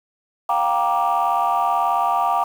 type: chord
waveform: sine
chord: G minor seventh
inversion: third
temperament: just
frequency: 705.6 / 784 / 940.8 / 1176 Hz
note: F5 / G5 / Bb5 / D6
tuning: +18 / 0 / +16 / +2 cents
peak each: -21 dBFS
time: 0.49-2.44 s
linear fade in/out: 5 ms
effects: tanh soft clip ceiling -10 dBFS + 7-bit